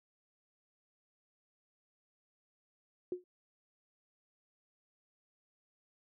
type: tone with exponential decay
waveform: sine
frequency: 360.7 Hz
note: F#4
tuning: 44 cents flat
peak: -30 dBFS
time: 3.12-3.24 s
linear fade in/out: 2 ms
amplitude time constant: 26 ms
effects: none